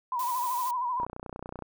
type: tone with vibrato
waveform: sine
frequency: 987.8 Hz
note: B5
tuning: in tune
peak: -27 dBFS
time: 0.12-1.05 s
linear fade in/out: 2 ms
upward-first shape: sine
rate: 13 Hz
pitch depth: 75 cents each way
type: noise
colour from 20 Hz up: blue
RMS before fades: -39 dBFS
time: 0.19-0.71 s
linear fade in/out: 5 ms
type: click train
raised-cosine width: 1 ms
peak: -24 dBFS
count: 20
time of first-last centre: 1-1.623 s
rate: 30.5 Hz
effects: none